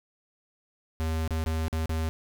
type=tone with dropouts; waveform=square; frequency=80.1 Hz; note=E2; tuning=49 cents flat; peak=-27 dBFS; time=1-2.09 s; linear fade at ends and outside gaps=0 ms; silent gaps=1.277-1.307 / 1.44-1.462 / 1.682-1.728 / 1.858-1.894 s; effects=none